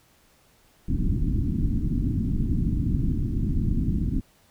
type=low-pass noise; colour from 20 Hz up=pink; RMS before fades=-24 dBFS; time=0.88-4.21 s; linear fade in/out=10 ms; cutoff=300 Hz; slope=48 dB/octave; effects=pink hiss -60 dBFS RMS until 4.5 s